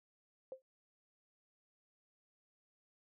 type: tone with exponential decay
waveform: sine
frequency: 523.3 Hz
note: C5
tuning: in tune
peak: -39 dBFS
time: 0.52-0.62 s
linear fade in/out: 1 ms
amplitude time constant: 20 ms
effects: none